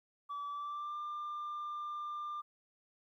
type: tone with pitch glide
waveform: sine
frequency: 1151 to 1194.3 Hz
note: D6 to D6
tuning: -35 to +29 cents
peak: -36 dBFS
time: 0.29-2.42 s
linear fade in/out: 20 ms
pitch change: +64 cents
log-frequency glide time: 0.48-0.98 s
effects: tanh soft clip ceiling -37 dBFS + 13-bit